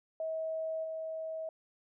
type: tone with level steps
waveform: sine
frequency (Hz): 641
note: E5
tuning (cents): -49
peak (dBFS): -33 / -36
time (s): 0.2-1.49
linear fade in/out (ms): 2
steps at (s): 0.83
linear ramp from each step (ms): 20
effects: none